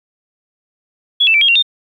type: tone with pitch steps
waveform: sine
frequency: 3370 / 2651 / 2331 / 3257 / 2757 / 3643 Hz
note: G#7 / E7 / D7 / G#7 / F7 / A#7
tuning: +25 / +9 / -14 / -34 / -23 / -41 cents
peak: -8 dBFS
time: 1.2-1.626 s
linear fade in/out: 10 ms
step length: 71 ms
effects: 8-bit